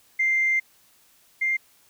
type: tone pair in turn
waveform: sine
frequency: 2093 / 2103 Hz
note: C7 / C7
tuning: 0 / +8 cents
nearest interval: unison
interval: 8 cents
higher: second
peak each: -18 / -20 dBFS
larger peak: first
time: 0.19-0.6 / 1.41-1.57 s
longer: first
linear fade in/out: 10 ms
effects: tanh soft clip ceiling -14 dBFS + white hiss -59 dBFS RMS until 1.89 s